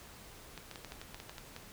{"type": "clicks", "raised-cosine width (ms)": 0.2, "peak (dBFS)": -27, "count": 11, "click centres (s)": [0.577, 0.713, 0.758, 0.847, 0.921, 1.015, 1.145, 1.201, 1.295, 1.382, 1.564], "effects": ["pink hiss -53 dBFS RMS until 1.72 s"]}